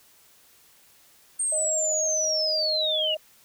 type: linear sweep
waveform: sine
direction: down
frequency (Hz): 8700 to 2794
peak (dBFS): -23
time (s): 1.39-3.15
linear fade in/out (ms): 10
type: tone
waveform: sine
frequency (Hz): 622.3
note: D#5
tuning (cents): 0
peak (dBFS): -28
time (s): 1.52-3.17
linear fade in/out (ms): 5
effects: white hiss -57 dBFS RMS until 3.44 s